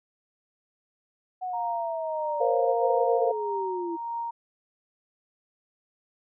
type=linear sweep; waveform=sine; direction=down; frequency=744 to 329.6 Hz; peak=-29 dBFS; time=1.41-3.97 s; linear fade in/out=20 ms
type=tone with tremolo; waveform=sine; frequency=932.3 Hz; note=A#5; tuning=in tune; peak=-28 dBFS; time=1.53-4.31 s; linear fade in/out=10 ms; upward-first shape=triangle; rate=1.6 Hz; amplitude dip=60%
type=chord; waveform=sine; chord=Bb suspended second; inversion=none; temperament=equal; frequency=466.2 / 523.3 / 698.5 Hz; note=Bb4 / C5 / F5; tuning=0 / 0 / 0 cents; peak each=-26 dBFS; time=2.4-3.32 s; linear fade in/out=10 ms
effects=none